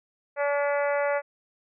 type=harmonic tone; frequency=286.2 Hz; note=D4; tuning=45 cents flat; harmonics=2 / 3 / 4 / 5 / 6 / 7 / 8 / 9; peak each=-24 / -32 / -36 / -34 / -37 / -35 / -41 / -48 dBFS; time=0.36-1.22 s; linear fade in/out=50 ms; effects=none